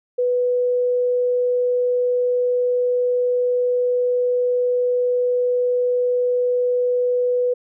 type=tone; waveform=sine; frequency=493.9 Hz; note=B4; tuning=in tune; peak=-16 dBFS; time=0.18-7.54 s; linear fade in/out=10 ms; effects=none